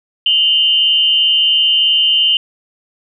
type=tone pair together; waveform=sine; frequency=2848 / 3071 Hz; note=F7 / G7; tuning=+33 / -36 cents; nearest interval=minor second; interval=131 cents; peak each=-12 dBFS; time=0.26-2.37 s; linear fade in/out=2 ms; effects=none